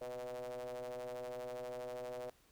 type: ring-modulated tone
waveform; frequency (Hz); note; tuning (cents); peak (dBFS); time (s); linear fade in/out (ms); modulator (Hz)
square; 62.8; B1; +30; -40; 0.01-2.3; 5; 559
effects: pink hiss -69 dBFS RMS until 2.51 s